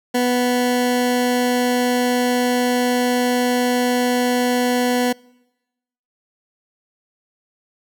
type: tone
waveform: 20% pulse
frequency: 246.9 Hz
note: B3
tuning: in tune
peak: -11 dBFS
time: 0.14-5.13 s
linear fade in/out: 10 ms
effects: noise-tail reverb RT60 1.0 s tail -26 dB re dry